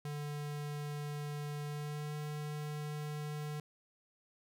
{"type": "tone with pitch glide", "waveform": "square", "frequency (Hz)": [147.1, 149.58], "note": ["D3", "D3"], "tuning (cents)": [3, 32], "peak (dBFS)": -39, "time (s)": [0.05, 3.6], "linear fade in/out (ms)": 2, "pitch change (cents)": 29, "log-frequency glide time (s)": [1.65, 2.14], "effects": []}